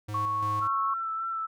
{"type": "tone with tremolo", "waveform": "square", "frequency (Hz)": 105.2, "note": "G#2", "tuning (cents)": 23, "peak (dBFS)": -34, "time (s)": [0.08, 0.68], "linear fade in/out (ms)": 10, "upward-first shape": "square", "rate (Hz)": 2.9, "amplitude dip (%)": 50}
{"type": "tone with pitch glide", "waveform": "sine", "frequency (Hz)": [1108.7, 1101.7], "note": ["C#6", "C#6"], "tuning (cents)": [0, -11], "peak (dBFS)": -26, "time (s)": [0.14, 0.94], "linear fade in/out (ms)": 5, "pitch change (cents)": -11, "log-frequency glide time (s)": [0.26, 0.57]}
{"type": "tone with vibrato", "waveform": "sine", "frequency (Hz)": 1332, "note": "E6", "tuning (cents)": 18, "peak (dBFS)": -29, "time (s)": [0.61, 1.47], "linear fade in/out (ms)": 20, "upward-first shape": "sine", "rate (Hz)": 3.4, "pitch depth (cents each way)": 20}
{"effects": []}